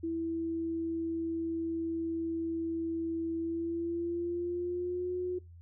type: tone with pitch glide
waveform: sine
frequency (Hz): 329.6 to 361.5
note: E4 to F#4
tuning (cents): 0 to -40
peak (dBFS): -31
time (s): 0.03-5.39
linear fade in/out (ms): 10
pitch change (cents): +160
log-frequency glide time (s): 3.37-5.14
effects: noise-tail reverb RT60 0.2 s tail -22 dB re dry + added 85 Hz sine -49 dBFS peak until 5.61 s